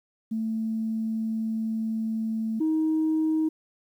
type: tone pair in turn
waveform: sine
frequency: 222 / 315.1 Hz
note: A3 / D#4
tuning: +16 / +22 cents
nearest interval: tritone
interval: 606 cents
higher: second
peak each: -25 / -20 dBFS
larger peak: second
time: 0.31-2.6 / 2.6-3.49 s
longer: first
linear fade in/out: 10 ms
effects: tanh soft clip ceiling -18 dBFS + 10-bit